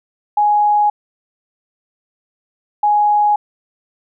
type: tone pair in turn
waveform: sine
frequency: 833 / 833 Hz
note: G#5 / G#5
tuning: +5 / +5 cents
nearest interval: unison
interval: 0 cents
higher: neither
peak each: -10 dBFS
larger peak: neither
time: 0.37-0.9 / 2.83-3.36 s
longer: neither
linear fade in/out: 5 ms
effects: none